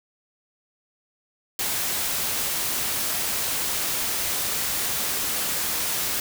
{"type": "noise", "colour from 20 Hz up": "white", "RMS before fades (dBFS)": -26, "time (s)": [1.59, 6.2], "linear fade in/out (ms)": 2, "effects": []}